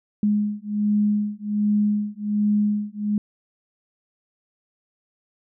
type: beating tone pair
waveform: sine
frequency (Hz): 207.7 / 209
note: G#3 / G#3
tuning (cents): 0 / +11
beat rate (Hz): 1.3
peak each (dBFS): -22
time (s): 0.23-3.18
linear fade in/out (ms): 2
effects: none